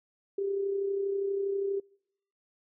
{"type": "tone with amplitude modulation", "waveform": "sine", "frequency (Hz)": 395.5, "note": "G4", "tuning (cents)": 15, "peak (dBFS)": -26, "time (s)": [0.38, 1.8], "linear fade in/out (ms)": 5, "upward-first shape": "sine", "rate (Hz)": 32.4, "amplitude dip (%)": 45, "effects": ["noise-tail reverb RT60 0.7 s tail -26 dB re dry"]}